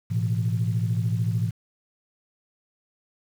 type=chord; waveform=sine; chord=A suspended second; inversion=none; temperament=equal with one note detuned; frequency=110 / 123.47 / 168.18 Hz; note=A2 / B2 / E3; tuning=0 / 0 / +35 cents; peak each=-23 / -27 / -28 dBFS; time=0.1-1.51 s; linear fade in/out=20 ms; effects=tanh soft clip ceiling -14 dBFS + 8-bit